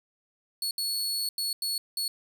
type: tone bursts at uneven times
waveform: sawtooth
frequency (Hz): 4396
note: C#8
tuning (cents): -15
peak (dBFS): -25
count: 5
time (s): 0.62-0.71 / 0.78-1.29 / 1.38-1.53 / 1.62-1.78 / 1.97-2.08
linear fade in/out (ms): 2
effects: none